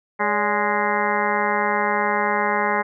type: harmonic tone with a mistuned harmonic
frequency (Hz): 207.7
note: G#3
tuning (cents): 0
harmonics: 1 / 2 / 3 / 4 / 5 / 6 / 7 / 8 / 9 / 10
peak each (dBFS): -30 / -27 / -28 / -24 / -25 / -30 / -30 / -30 / -28 / -29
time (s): 0.19-2.83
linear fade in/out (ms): 20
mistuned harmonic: 3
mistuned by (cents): -120
effects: none